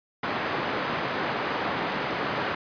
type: band-pass noise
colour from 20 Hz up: white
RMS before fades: -29 dBFS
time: 0.23-2.55 s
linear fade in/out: 5 ms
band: 140 to 1500 Hz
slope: 12 dB/octave
effects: resampled to 11025 Hz